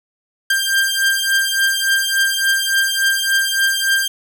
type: beating tone pair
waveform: sawtooth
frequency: 1586 / 1589.5 Hz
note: G6 / G6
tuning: +20 / +24 cents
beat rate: 3.5 Hz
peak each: -14 dBFS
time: 0.5-4.08 s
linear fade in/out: 5 ms
effects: none